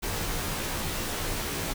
pink noise with comb filter, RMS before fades -31 dBFS, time 0.02-1.74 s, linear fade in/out 20 ms, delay 16 ms, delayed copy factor -0.75, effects none

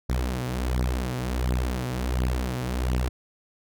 sawtooth beating tone pair, 61.74 / 63.14 Hz, B1 / B1, 0 / +39 cents, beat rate 1.4 Hz, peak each -24 / -23 dBFS, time 0.09-3.09 s, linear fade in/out 10 ms, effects none

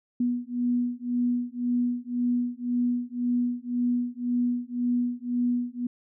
sine beating tone pair, 242.9 / 244.8 Hz, B3 / B3, -29 / -15 cents, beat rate 1.9 Hz, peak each -27 dBFS, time 0.2-5.87 s, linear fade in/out 5 ms, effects none

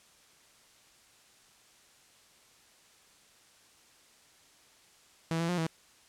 sawtooth tone with pitch steps, 163.8 / 167.5 / 177.6 / 162.4 Hz, E3 / E3 / F3 / E3, -11 / +28 / +29 / -26 cents, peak -25 dBFS, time 5.31-5.666 s, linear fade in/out 0 ms, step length 89 ms, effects white hiss -61 dBFS RMS until 6.08 s + low-pass 9000 Hz 12 dB/octave

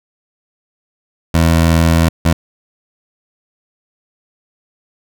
20% pulse tone bursts at uneven times, 82.41 Hz, E2, in tune, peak -4 dBFS, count 2, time 1.34-2.09 / 2.25-2.33 s, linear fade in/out 5 ms, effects none

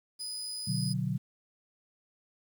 30% pulse tone, 4978 Hz, D#8, in tune, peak -33 dBFS, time 0.19-0.94 s, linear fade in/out 20 ms
sine chord, B minor, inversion none, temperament just, 123.47 / 148.16 / 185.21 Hz, B2 / D3 / F#3, 0 / +16 / +2 cents, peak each -33 dBFS, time 0.67-1.18 s, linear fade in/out 10 ms
effects 10-bit

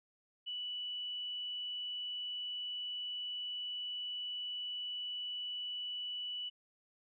sine tone, 2960 Hz, F#7, in tune, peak -38 dBFS, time 0.46-6.5 s, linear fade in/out 20 ms, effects none

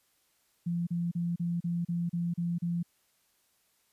sine tone bursts, 171.7 Hz, F3, 29 cents flat, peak -28 dBFS, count 9, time 0.66-2.83 s, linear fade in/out 10 ms, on 210 ms, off 35 ms, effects white hiss -71 dBFS RMS until 3.92 s + resampled to 32000 Hz

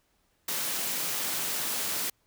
white high-pass noise, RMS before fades -31 dBFS, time 0.48-2.1 s, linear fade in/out 5 ms, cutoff 120 Hz, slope 48 dB/octave, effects pink hiss -71 dBFS RMS until 2.26 s

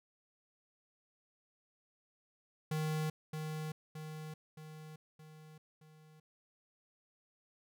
square tone with echo, 155.4 Hz, D#3, 2 cents flat, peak -34 dBFS, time 2.71-3.1 s, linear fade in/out 5 ms, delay 620 ms, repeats 5, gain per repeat -5 dB, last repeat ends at 6.2 s, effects none

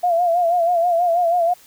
sine tone with vibrato, 691 Hz, F5, 19 cents flat, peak -14 dBFS, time 0.03-1.54 s, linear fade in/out 10 ms, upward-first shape sine, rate 6.2 Hz, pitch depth 70 cents each way, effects white hiss -49 dBFS RMS until 1.66 s

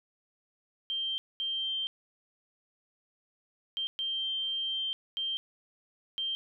sine tone bursts at uneven times, 3149 Hz, G7, 7 cents sharp, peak -30 dBFS, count 6, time 0.9-1.18 / 1.4-1.87 / 3.77-3.87 / 3.99-4.93 / 5.17-5.37 / 6.18-6.35 s, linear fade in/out 0 ms, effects none

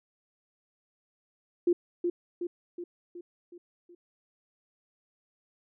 sine tone with echo, 349.2 Hz, F4, in tune, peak -20 dBFS, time 1.67-1.73 s, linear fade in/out 5 ms, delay 370 ms, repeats 6, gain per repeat -5 dB, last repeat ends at 3.95 s, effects none

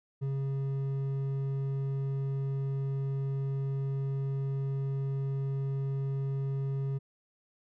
triangle tone with hard clipping, 136.6 Hz, C#3, 25 cents flat, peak -31 dBFS, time 0.21-6.99 s, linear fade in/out 20 ms, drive 9 dB, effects none

